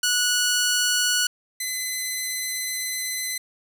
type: tone pair in turn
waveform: 10% pulse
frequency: 1468 / 2027 Hz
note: F#6 / B6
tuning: -14 / +45 cents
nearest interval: tritone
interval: 559 cents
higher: second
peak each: -11 / -17 dBFS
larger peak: first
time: 0.03-1.27 / 1.6-3.38 s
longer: second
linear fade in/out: 5 ms
effects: none